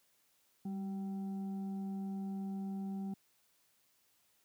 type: tone with frequency modulation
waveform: sine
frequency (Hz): 196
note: G3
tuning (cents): 0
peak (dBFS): -37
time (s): 0.65-3.14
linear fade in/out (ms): 5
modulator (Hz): 577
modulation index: 0.29
effects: white hiss -73 dBFS RMS until 4.44 s + high-pass 60 Hz 12 dB/octave